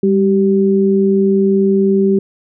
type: tone pair together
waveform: sine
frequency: 198.86 / 387.3 Hz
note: G3 / G4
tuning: +25 / -21 cents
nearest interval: octave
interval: 1154 cents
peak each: -12 dBFS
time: 0.03-2.19 s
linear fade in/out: 5 ms
effects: none